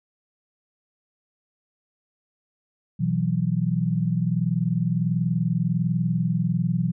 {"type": "chord", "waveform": "sine", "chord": "B suspended fourth", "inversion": "none", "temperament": "equal", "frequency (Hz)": [123.47, 164.81, 185], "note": ["B2", "E3", "F#3"], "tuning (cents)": [0, 0, 0], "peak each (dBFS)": [-26, -23, -26], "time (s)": [2.99, 6.92], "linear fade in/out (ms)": 20, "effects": []}